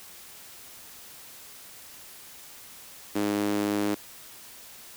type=tone with high-pass filter; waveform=sawtooth; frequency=103 Hz; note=G#2; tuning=14 cents flat; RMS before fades=-27 dBFS; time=3.15-3.95 s; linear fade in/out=10 ms; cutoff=290 Hz; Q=2.8; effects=white hiss -47 dBFS RMS until 4.96 s